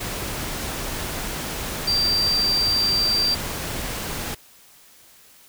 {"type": "tone in noise", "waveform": "sine", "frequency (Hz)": 4699, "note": "D8", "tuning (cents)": 0, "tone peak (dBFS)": -18, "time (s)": [1.87, 3.35], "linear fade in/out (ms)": 10, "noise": "pink", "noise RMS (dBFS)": -29, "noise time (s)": [0, 4.35], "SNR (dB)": 8, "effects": ["white hiss -51 dBFS RMS until 5.48 s"]}